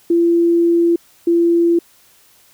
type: tone bursts at uneven times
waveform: sine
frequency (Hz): 340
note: F4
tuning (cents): -46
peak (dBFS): -10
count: 2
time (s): 0.1-0.96 / 1.27-1.79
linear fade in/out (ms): 5
effects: white hiss -51 dBFS RMS until 2.53 s